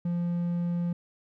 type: tone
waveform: triangle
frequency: 173.3 Hz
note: F3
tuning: 13 cents flat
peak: -24 dBFS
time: 0.05-0.93 s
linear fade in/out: 5 ms
effects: none